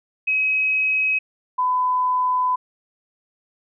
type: tone pair in turn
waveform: sine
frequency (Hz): 2545 / 1004.7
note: D#7 / B5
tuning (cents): +39 / +29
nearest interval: octave + major third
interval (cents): 1610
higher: first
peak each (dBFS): -17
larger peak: neither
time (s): 0.27-1.19 / 1.58-2.56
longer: second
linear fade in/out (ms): 10
effects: none